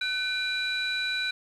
sine tone cluster, 1511 / 2391 / 3939 Hz, F#6 / D7 / B7, +36 / +30 / -5 cents, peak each -29 / -32 / -29 dBFS, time 0.01-1.31 s, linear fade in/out 5 ms, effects tanh soft clip ceiling -21 dBFS + 10-bit

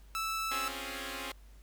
sawtooth tone, 1316 Hz, E6, 3 cents flat, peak -29 dBFS, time 0.15-0.68 s, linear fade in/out 0 ms
5% pulse chord, Db major seventh, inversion third, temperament equal, 261.6 / 277.2 / 349.2 / 415.3 Hz, C4 / Db4 / F4 / Ab4, 0 / 0 / 0 / 0 cents, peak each -32 / -31 / -34 / -33 dBFS, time 0.51-1.32 s, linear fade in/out 5 ms
effects added 50 Hz sine -52 dBFS peak until 1.62 s + pink hiss -65 dBFS RMS until 1.62 s

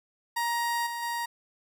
30% pulse tone with level steps, 942 Hz, A#5, 18 cents sharp, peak -24 / -30 / -27 dBFS, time 0.36-1.26 s, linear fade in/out 10 ms, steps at 0.86 / 1.02 s, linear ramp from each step 10 ms, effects none

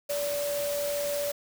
sine tone in noise, 577 Hz, D5, 31 cents flat, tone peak -28 dBFS, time 0.09-1.32 s, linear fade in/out 10 ms, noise white, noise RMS -36 dBFS, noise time 0.09-1.32 s, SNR +5 dB, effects none

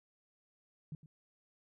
sine tone with echo, 152.3 Hz, D#3, 37 cents flat, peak -40 dBFS, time 0.92-0.95 s, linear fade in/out 2 ms, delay 110 ms, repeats 1, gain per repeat -14 dB, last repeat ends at 1.06 s, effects none

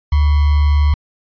sine tone with sample-and-hold, 73.42 Hz, D2, in tune, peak -9 dBFS, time 0.12-0.94 s, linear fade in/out 5 ms, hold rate 1050 Hz, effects resampled to 11025 Hz

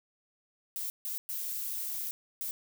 violet noise bursts at uneven times, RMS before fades -36 dBFS, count 4, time 0.76-0.9 / 1.05-1.18 / 1.29-2.11 / 2.41-2.51 s, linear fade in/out 0 ms, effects none

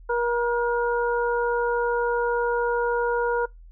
harmonic tone, 476.5 Hz, A#4, 38 cents sharp, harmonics 1 / 2 / 3, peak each -23 / -26 / -28 dBFS, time 0.09-3.46 s, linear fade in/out 10 ms, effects noise-tail reverb RT60 0.2 s tail -26 dB re dry + added 41 Hz sine -43 dBFS peak until 3.71 s

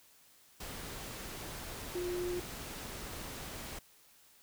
sine tone in noise, 355.3 Hz, F4, 30 cents sharp, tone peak -34 dBFS, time 1.95-2.4 s, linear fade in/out 5 ms, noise pink, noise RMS -44 dBFS, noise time 0.6-3.79 s, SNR +7 dB, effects white hiss -63 dBFS RMS until 4.42 s

